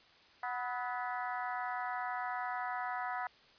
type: harmonic tone with a mistuned harmonic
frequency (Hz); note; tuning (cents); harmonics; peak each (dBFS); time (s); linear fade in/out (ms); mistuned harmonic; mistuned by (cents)
246.3; B3; -5; 3 / 4 / 5 / 6 / 7 / 8; -39 / -41 / -43 / -45 / -46 / -47; 0.43-3.27; 2; 5; +52
effects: white hiss -62 dBFS RMS until 3.58 s + resampled to 11025 Hz